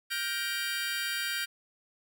25% pulse chord, G minor seventh, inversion third, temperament just, 1411.2 / 1568 / 1881.6 / 2352 Hz, F6 / G6 / Bb6 / D7, +18 / 0 / +16 / +2 cents, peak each -35 / -30 / -35 / -34 dBFS, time 0.1-1.46 s, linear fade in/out 20 ms, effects none

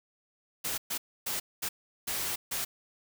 white noise bursts at uneven times, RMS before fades -33 dBFS, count 6, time 0.64-0.78 / 0.9-0.98 / 1.26-1.4 / 1.62-1.69 / 2.07-2.36 / 2.51-2.65 s, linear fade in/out 10 ms, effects none

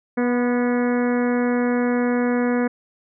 harmonic tone with a mistuned harmonic, 243.8 Hz, B3, 22 cents flat, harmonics 1 / 2 / 3 / 4 / 5 / 6 / 7 / 8 / 9, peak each -19 / -23 / -32 / -34 / -36 / -34 / -34 / -38 / -38 dBFS, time 0.17-2.68 s, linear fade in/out 10 ms, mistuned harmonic 4, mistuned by +29 cents, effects none

